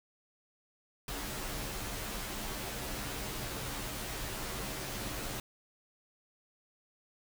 pink noise with comb filter, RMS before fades -39 dBFS, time 1.08-5.4 s, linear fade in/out 2 ms, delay 12 ms, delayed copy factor -0.85, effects none

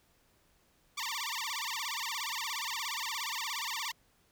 10% pulse tone with vibrato, 1028 Hz, C6, 31 cents flat, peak -26 dBFS, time 0.97-3.92 s, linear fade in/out 10 ms, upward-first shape sine, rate 17 Hz, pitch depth 250 cents each way, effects pink hiss -69 dBFS RMS until 4.31 s

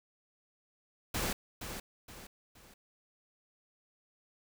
pink noise with echo, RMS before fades -34 dBFS, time 1.14-1.33 s, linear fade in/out 5 ms, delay 470 ms, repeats 3, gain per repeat -8 dB, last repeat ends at 2.74 s, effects none

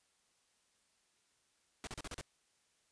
pink noise bursts, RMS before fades -44 dBFS, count 6, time 1.84-2.211 s, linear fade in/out 0 ms, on 31 ms, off 37 ms, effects white hiss -75 dBFS RMS until 2.91 s + resampled to 22050 Hz

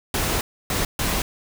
pink noise bursts at uneven times, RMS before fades -23 dBFS, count 3, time 0.14-0.41 / 0.7-0.85 / 0.99-1.22 s, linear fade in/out 2 ms, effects none

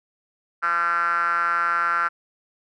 5% pulse tone with band-pass filter, 170.8 Hz, F3, 38 cents flat, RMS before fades -22 dBFS, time 0.62-2.09 s, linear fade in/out 20 ms, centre 1400 Hz, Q 8.4, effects none

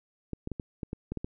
clicks, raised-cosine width 3 ms, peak -21 dBFS, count 9, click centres 0.333 / 0.474 / 0.517 / 0.598 / 0.832 / 0.931 / 1.12 / 1.173 / 1.245 s, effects none

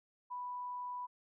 sine tone, 987.8 Hz, B5, in tune, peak -39 dBFS, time 0.3-1.07 s, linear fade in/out 20 ms, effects none

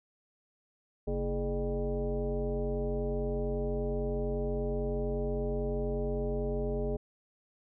sine tone with frequency modulation, 233.1 Hz, A#3, in tune, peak -29 dBFS, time 1.07-6.97 s, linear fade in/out 10 ms, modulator 185 Hz, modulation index 1.8, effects none

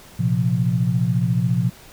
sine chord, Bb suspended second, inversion none, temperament equal, 116.54 / 130.81 / 174.61 Hz, Bb2 / C3 / F3, 0 / 0 / 0 cents, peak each -21 dBFS, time 0.19-1.7 s, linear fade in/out 10 ms, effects pink hiss -45 dBFS RMS until 1.92 s

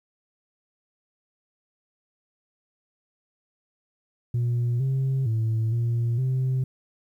sine tone with pitch steps, 120.2 / 133.5 / 111.7 / 117.4 / 129.9 Hz, B2 / C3 / A2 / A#2 / C3, -46 / +35 / +27 / +13 / -12 cents, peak -19 dBFS, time 4.34-6.64 s, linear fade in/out 5 ms, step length 460 ms, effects tanh soft clip ceiling -20 dBFS + 10-bit

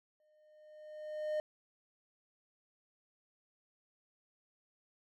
triangle tone with exponential growth, 611 Hz, D#5, 32 cents flat, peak -29 dBFS, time 0.2-1.4 s, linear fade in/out 1 ms, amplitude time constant 260 ms, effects none

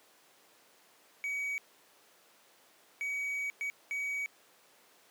triangle tone bursts at uneven times, 2264 Hz, C#7, 36 cents sharp, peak -31 dBFS, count 4, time 1.24-1.58 / 3.01-3.5 / 3.61-3.7 / 3.91-4.26 s, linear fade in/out 0 ms, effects pink hiss -62 dBFS RMS until 5.1 s + high-pass 400 Hz 12 dB/octave

